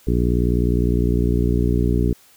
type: harmonic tone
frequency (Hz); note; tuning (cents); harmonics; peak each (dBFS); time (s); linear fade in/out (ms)
59.8; A#1; +45; 1 / 2 / 3 / 4 / 5 / 6 / 7; -19 / -22 / -24 / -25 / -26 / -27 / -27; 0.07-2.13; 5
effects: white hiss -52 dBFS RMS until 2.36 s